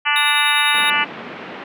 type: harmonic tone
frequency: 293.1 Hz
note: D4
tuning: 3 cents flat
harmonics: 3 / 4 / 5 / 6 / 7 / 8 / 9 / 10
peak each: -23 / -23 / -23 / -23 / -23 / -23 / -23 / -23 dBFS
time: 0.05-1.05 s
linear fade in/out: 20 ms
type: tone with tremolo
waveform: square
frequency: 3729 Hz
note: A#7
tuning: in tune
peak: -19 dBFS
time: 0.16-0.9 s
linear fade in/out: 2 ms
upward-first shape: sine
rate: 10 Hz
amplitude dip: 35%
type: band-pass noise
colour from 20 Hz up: pink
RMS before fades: -33 dBFS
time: 0.74-1.64 s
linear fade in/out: 5 ms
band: 180 to 2900 Hz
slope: 24 dB/octave
effects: none